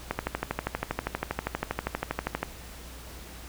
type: click train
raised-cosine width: 0.5 ms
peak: -12 dBFS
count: 30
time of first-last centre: 0.11-2.43 s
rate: 12.5 Hz
effects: added 60 Hz sine -45 dBFS peak until 3.48 s + pink hiss -46 dBFS RMS until 3.48 s